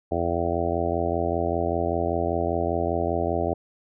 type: harmonic tone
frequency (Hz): 85.1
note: F2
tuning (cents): -44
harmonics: 1 / 2 / 3 / 4 / 5 / 6 / 7 / 8 / 9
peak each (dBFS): -30 / -35 / -33 / -30 / -30 / -35 / -30 / -29 / -32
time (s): 0.11-3.54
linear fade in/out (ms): 10
effects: none